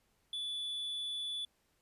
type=tone; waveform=triangle; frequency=3457 Hz; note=A7; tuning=31 cents flat; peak=-35 dBFS; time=0.33-1.45 s; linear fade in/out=2 ms; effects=pink hiss -75 dBFS RMS until 1.81 s + resampled to 32000 Hz